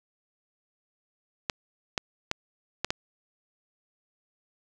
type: clicks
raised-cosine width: 0.2 ms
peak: -9 dBFS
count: 5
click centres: 1.498 / 1.978 / 2.314 / 2.846 / 2.905 s
effects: none